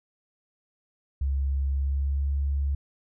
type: tone with pitch glide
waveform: sine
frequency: 68.5 to 69.94 Hz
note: C#2 to C#2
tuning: -20 to +16 cents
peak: -23 dBFS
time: 1.21-2.75 s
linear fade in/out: 5 ms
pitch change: +36 cents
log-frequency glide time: 1.71-2.29 s
effects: none

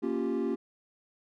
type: chord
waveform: triangle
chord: G half-diminished seventh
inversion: first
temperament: equal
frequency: 233.1 / 277.2 / 349.2 / 392 Hz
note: Bb3 / Db4 / F4 / G4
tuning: 0 / 0 / 0 / 0 cents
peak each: -31 dBFS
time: 0.02-0.56 s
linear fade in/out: 20 ms
effects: tanh soft clip ceiling -19 dBFS

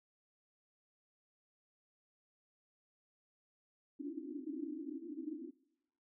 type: band-pass noise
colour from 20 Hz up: pink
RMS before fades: -44 dBFS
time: 3.99-5.51 s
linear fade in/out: 20 ms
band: 270 to 330 Hz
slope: 96 dB/octave
effects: noise-tail reverb RT60 0.9 s tail -21 dB re dry

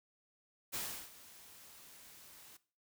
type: noise with ADSR envelope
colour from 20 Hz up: white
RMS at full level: -39 dBFS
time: 0.72-2.57 s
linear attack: 27 ms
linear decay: 340 ms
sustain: -18 dB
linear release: 5 ms
effects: noise-tail reverb RT60 0.4 s tail -18 dB re dry

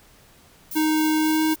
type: noise with tremolo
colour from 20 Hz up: violet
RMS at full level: -33 dBFS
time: 0.71-1.56 s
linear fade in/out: 5 ms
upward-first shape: square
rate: 3.8 Hz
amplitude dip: 30%
type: tone with pitch glide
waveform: square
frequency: 311.1 to 314 Hz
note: D#4 to D#4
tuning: 0 to +16 cents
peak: -19 dBFS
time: 0.75-1.55 s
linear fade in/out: 20 ms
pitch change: +16 cents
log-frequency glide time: 1.19-1.43 s
effects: pink hiss -53 dBFS RMS until 1.6 s

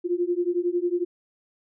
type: beating tone pair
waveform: sine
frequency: 346.2 / 357.2 Hz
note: F4 / F4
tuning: -15 / +39 cents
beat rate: 11 Hz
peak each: -25 dBFS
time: 0.04-1.05 s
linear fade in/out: 20 ms
effects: none

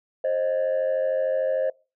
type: tone pair together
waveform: sine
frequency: 529 / 622.3 Hz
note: C5 / D#5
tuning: +19 / 0 cents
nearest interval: minor third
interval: 281 cents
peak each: -21 / -23 dBFS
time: 0.24-1.7 s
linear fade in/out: 5 ms
effects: noise-tail reverb RT60 0.3 s tail -24 dB re dry + tanh soft clip ceiling -18 dBFS

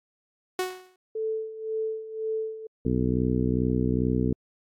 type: tone with exponential decay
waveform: sawtooth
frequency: 369.1 Hz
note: F#4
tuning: 4 cents flat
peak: -19 dBFS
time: 0.59-0.96 s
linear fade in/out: 2 ms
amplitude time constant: 80 ms
type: tone with tremolo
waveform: sine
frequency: 440 Hz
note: A4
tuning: in tune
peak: -25 dBFS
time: 1.15-2.67 s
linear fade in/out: 5 ms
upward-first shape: sine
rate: 1.9 Hz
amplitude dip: 75%
type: harmonic tone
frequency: 62.4 Hz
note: B1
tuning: 19 cents sharp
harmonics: 1 / 2 / 3 / 4 / 5 / 6 / 7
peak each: -31 / -28 / -29 / -27 / -32 / -33 / -32 dBFS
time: 2.85-4.33 s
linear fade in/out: 5 ms
effects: AAC 64 kbps

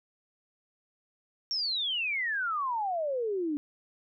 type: exponential sweep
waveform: sine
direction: down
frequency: 5588 to 284.1 Hz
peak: -28 dBFS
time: 1.51-3.57 s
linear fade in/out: 0 ms
effects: none

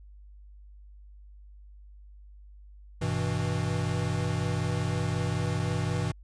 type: chord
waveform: square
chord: E minor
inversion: first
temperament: equal with one note detuned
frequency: 98 / 123.47 / 161.98 Hz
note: G2 / B2 / E3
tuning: 0 / 0 / -30 cents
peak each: -32 dBFS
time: 3.01-6.12 s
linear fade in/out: 10 ms
effects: added 50 Hz sine -47 dBFS peak until 6.23 s + resampled to 22050 Hz

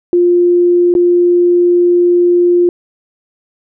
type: tone with dropouts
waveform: sine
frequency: 351.3 Hz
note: F4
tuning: 10 cents sharp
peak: -6 dBFS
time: 0.13-2.69 s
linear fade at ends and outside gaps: 1 ms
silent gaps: 0.94-0.951 s
effects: none

